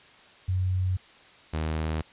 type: tone pair in turn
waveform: sine / sawtooth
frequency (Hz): 92.5 / 78.64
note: F#2 / D#2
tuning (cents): 0 / +19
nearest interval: minor third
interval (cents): 281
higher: first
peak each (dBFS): -23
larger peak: neither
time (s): 0.48-0.97 / 1.53-2.02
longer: neither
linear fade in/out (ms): 10
effects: white hiss -53 dBFS RMS until 2.12 s + resampled to 8000 Hz